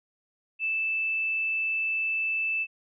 sine tone, 2637 Hz, E7, in tune, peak -25 dBFS, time 0.59-2.67 s, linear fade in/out 50 ms, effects none

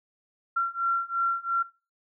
sine beating tone pair, 1366 / 1368.9 Hz, F6 / F6, -39 / -35 cents, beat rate 2.9 Hz, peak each -27 dBFS, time 0.56-1.63 s, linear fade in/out 10 ms, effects noise-tail reverb RT60 0.3 s tail -19 dB re dry

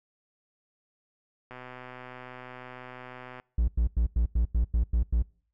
click train, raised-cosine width 0.5 ms, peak -28 dBFS, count 239, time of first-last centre 1.51-3.399 s, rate 126 Hz
triangle tone bursts, 57.6 Hz, A#1, 20 cents flat, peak -19 dBFS, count 9, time 3.58-5.224 s, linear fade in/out 5 ms, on 100 ms, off 93 ms
effects noise-tail reverb RT60 0.5 s tail -25 dB re dry

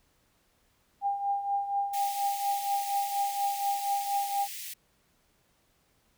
sine tone with tremolo, 801 Hz, G5, 37 cents sharp, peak -24 dBFS, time 1.01-4.48 s, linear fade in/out 50 ms, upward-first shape triangle, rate 4.2 Hz, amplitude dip 70%
white high-pass noise, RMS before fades -40 dBFS, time 1.93-4.74 s, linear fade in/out 10 ms, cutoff 1900 Hz, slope 48 dB/octave
effects pink hiss -69 dBFS RMS until 6.17 s

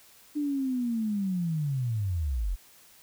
sine linear sweep, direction down, 300 to 38.89 Hz, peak -26 dBFS, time 0.35-2.56 s, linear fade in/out 20 ms, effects white hiss -56 dBFS RMS until 3.02 s

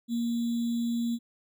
sine tone with sample-and-hold, 234.4 Hz, A#3, 10 cents sharp, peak -26 dBFS, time 0.08-1.19 s, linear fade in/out 50 ms, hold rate 3675 Hz, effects none

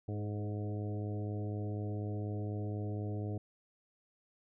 harmonic tone with a mistuned harmonic, 104.1 Hz, G#2, 5 cents sharp, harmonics 1 / 2 / 3 / 4 / 5 / 6 / 7, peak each -36 / -45 / -44 / -46 / -51 / -52 / -53 dBFS, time 0.08-3.38 s, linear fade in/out 5 ms, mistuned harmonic 4, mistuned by +17 cents, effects none

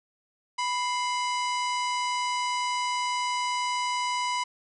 harmonic tone with a mistuned harmonic, 989 Hz, B5, 2 cents sharp, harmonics 1 / 2 / 3 / 4 / 5 / 6 / 7 / 8 / 9, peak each -27 / -34 / -37 / -42 / -39 / -43 / -44 / -46 / -49 dBFS, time 0.58-4.44 s, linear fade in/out 10 ms, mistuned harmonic 2, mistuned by +100 cents, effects none

